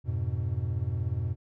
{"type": "chord", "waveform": "triangle", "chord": "F diminished", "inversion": "none", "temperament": "equal with one note detuned", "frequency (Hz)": [87.31, 103.83, 124.11], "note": ["F2", "Ab2", "Cb3"], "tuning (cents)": [0, 0, 9], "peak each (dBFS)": -30, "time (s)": [0.04, 1.36], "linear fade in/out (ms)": 50, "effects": []}